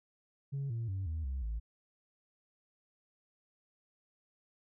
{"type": "tone with pitch steps", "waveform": "sine", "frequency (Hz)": [138.59, 115.2, 95.76, 79.6, 66.17, 55], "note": ["C#3", "A#2", "G2", "D#2", "C2", "A1"], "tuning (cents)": [0, -20, -40, 40, 20, 0], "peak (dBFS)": -32, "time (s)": [0.52, 1.6], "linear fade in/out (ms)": 20, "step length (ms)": 180, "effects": ["tanh soft clip ceiling -32 dBFS"]}